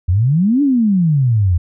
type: exponential two-way sweep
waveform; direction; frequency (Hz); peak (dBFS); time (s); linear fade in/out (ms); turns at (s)
sine; up then down; 82.41 to 295.3 to 82.41; -10; 0.08-1.58; 10; 0.62
effects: none